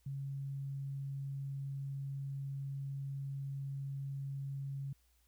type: tone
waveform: sine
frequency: 137.9 Hz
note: C#3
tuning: 9 cents flat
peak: -38 dBFS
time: 0.06-4.93 s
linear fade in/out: 5 ms
effects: added 60 Hz sine -70 dBFS peak until 5.27 s + white hiss -75 dBFS RMS until 5.27 s